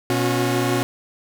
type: tone cluster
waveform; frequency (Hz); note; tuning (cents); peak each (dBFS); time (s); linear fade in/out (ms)
sawtooth; 122.3 / 275.8 / 360.6; B2 / C#4 / F#4; -16 / -9 / -45; -19; 0.1-0.83; 0
effects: none